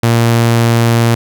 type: tone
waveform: sawtooth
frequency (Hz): 116.54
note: A#2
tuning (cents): 0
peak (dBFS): -4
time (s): 0.03-1.15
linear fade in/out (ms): 5
effects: none